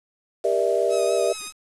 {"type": "chord", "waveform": "sine", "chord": "E half-diminished seventh", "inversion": "first", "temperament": "just", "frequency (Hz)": [395.6, 474.7, 593.3, 659.3], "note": ["G4", "Bb4", "D5", "E5"], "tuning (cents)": [16, 31, 18, 0], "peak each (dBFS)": -24, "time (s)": [0.44, 1.33], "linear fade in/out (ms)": 10}
{"type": "tone with vibrato", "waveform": "5% pulse", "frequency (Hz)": 1264, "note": "D#6", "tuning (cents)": 27, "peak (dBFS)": -20, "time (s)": [0.89, 1.53], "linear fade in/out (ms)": 50, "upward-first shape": "sine", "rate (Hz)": 5, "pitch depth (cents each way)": 32}
{"effects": ["resampled to 24000 Hz", "7-bit"]}